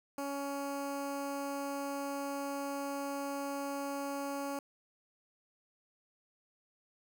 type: tone with notch filter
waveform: 15% pulse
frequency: 280 Hz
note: C#4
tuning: 18 cents sharp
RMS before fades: -38 dBFS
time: 0.18-4.59 s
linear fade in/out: 2 ms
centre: 3400 Hz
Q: 1.1
effects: none